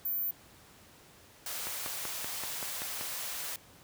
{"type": "tone", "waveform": "sine", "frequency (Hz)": 14310, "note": "A9", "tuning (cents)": 28, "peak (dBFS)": -30, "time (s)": [0.05, 0.31], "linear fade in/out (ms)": 5}
{"type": "high-pass noise", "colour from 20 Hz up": "white", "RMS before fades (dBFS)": -38, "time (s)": [1.46, 3.56], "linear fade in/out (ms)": 2, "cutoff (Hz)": 480, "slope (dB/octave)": 24}
{"type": "click train", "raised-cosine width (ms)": 0.5, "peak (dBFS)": -23, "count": 8, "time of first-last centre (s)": [1.67, 3.011], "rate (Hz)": 5.22}
{"effects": ["pink hiss -57 dBFS RMS until 3.83 s", "high-pass 60 Hz 12 dB/octave"]}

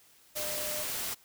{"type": "tone in noise", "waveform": "sine", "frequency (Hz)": 603, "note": "D5", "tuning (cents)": 46, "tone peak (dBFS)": -39, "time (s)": [0.35, 0.84], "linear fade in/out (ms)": 20, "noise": "white", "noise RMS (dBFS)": -35, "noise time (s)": [0.35, 1.15], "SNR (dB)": -7, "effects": ["white hiss -61 dBFS RMS until 1.24 s"]}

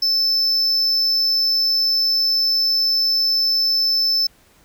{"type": "tone", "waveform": "triangle", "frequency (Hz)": 5274, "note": "E8", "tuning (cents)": 0, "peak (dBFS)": -14, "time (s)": [0.02, 4.27], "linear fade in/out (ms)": 5, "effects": ["pink hiss -54 dBFS RMS until 4.64 s"]}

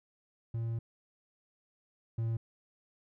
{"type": "tone pair in turn", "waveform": "triangle", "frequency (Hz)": [114.9, 113.97], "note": ["A#2", "A#2"], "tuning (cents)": [-25, -39], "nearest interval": "unison", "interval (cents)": 14, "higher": "first", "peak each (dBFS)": [-30, -28], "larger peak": "second", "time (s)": [[0.54, 0.79], [2.18, 2.37]], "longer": "first", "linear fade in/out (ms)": 5, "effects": []}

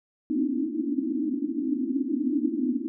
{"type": "band-pass noise", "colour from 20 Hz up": "pink", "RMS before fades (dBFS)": -27, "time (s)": [0.3, 2.88], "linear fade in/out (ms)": 0, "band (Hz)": [240, 320], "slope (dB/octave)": 96, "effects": []}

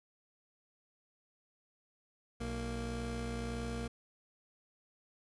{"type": "tone pair together", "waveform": "25% pulse", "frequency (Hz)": [61.74, 233.1], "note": ["B1", "A#3"], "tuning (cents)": [0, 0], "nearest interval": "octave + major seventh", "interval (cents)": 2300, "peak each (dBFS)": [-36, -36], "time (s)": [2.4, 3.88], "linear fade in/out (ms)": 10, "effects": ["resampled to 24000 Hz"]}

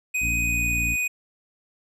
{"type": "tone with pitch glide", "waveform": "square", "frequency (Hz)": [2503, 2486], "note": ["D#7", "D#7"], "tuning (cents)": [10, -2], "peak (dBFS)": -23, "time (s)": [0.14, 1.08], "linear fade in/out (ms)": 10, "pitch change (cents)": -12, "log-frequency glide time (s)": [0.35, 0.66]}
{"type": "harmonic tone", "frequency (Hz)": 58.27, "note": "A#1", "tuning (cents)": 0, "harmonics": [1, 2, 3, 4, 5], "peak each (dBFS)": [-28, -33, -37, -38, -38], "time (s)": [0.2, 0.97], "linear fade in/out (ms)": 50}
{"effects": ["low-pass 12000 Hz 12 dB/octave"]}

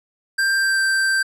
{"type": "tone with pitch glide", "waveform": "square", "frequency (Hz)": [1582, 1566.5], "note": ["G6", "G6"], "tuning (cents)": [15, -2], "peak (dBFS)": -17, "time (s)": [0.38, 1.23], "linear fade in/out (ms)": 10, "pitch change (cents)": -17, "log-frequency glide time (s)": [0.56, 0.83], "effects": ["low-pass 11000 Hz 12 dB/octave"]}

